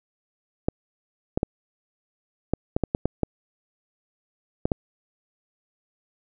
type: clicks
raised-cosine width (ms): 2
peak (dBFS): -8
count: 11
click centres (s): 0.685 / 1.375 / 1.431 / 2.536 / 2.765 / 2.837 / 2.949 / 3.056 / 3.233 / 4.655 / 4.718
effects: none